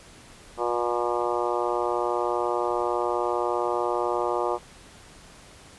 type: harmonic tone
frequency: 120 Hz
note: B2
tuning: 49 cents flat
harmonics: 3 / 4 / 5 / 6 / 7 / 8 / 9 / 10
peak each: -29 / -30 / -31 / -32 / -32 / -33 / -34 / -34 dBFS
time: 0.57-4.59 s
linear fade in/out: 50 ms
effects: pink hiss -49 dBFS RMS until 5.78 s + resampled to 24000 Hz